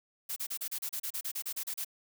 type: noise bursts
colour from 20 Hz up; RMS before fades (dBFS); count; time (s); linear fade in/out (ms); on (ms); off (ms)
blue; -36; 15; 0.29-1.847; 10; 73; 33
effects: none